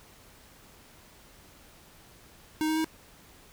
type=tone with pitch steps; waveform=square; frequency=311.1 / 314.5 / 318 Hz; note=D#4 / D#4 / D#4; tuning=0 / +19 / +38 cents; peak=-26 dBFS; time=2.61-2.844 s; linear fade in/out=0 ms; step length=78 ms; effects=pink hiss -55 dBFS RMS until 3.52 s